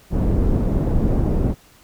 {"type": "low-pass noise", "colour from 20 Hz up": "pink", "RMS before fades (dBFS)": -18, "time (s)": [0.1, 1.55], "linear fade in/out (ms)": 50, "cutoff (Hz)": 360, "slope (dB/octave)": 12, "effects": ["pink hiss -51 dBFS RMS until 1.83 s"]}